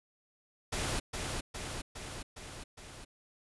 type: noise with echo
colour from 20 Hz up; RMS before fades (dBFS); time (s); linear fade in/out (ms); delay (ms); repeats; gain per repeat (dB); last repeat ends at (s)
pink; -34; 0.72-1; 10; 410; 5; -3; 3.05
effects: resampled to 24000 Hz